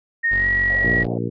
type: tone with pitch glide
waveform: sine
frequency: 1852 to 1916.2 Hz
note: A#6 to A#6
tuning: -12 to +47 cents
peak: -16 dBFS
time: 0.23-1.04 s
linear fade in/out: 20 ms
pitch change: +59 cents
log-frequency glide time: 0.35-0.49 s
type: tone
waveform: 30% pulse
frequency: 46.25 Hz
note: F#1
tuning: in tune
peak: -24 dBFS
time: 0.31-1.07 s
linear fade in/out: 10 ms
type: band-pass noise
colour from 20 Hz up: pink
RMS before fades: -34 dBFS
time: 0.7-1.18 s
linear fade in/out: 2 ms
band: 510 to 710 Hz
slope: 48 dB/octave
type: harmonic tone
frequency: 58.6 Hz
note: A#1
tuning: 10 cents sharp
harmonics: 2 / 3 / 4 / 5 / 6 / 7 / 8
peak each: -26 / -28 / -29 / -30 / -31 / -31 / -32 dBFS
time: 0.83-1.3 s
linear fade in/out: 20 ms
effects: resampled to 11025 Hz